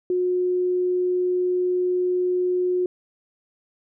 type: tone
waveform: sine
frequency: 362 Hz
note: F#4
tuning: 38 cents flat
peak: -19 dBFS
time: 0.1-2.86 s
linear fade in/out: 2 ms
effects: none